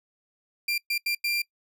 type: tone bursts at uneven times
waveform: 30% pulse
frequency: 2378 Hz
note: D7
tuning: 21 cents sharp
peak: -22 dBFS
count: 4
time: 0.68-0.78 / 0.9-0.98 / 1.06-1.15 / 1.24-1.42 s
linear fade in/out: 5 ms
effects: noise-tail reverb RT60 0.1 s tail -24 dB re dry